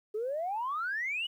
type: exponential sweep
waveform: sine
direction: up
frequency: 410.7 to 3000 Hz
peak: -30 dBFS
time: 0.14-1.27 s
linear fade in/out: 10 ms
effects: tanh soft clip ceiling -26 dBFS + 11-bit